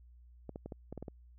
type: clicks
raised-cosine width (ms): 2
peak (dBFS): -29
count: 8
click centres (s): 0.493 / 0.559 / 0.66 / 0.722 / 0.926 / 0.977 / 1.026 / 1.082
effects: added 60 Hz sine -55 dBFS peak until 1.38 s